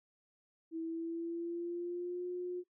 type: tone with pitch glide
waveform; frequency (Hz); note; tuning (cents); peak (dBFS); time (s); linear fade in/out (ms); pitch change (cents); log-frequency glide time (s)
sine; 326.5 to 358.1; E4 to F4; -17 to +43; -36; 0.71-2.64; 50; +160; 0.81-2.26
effects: noise-tail reverb RT60 0.1 s tail -20 dB re dry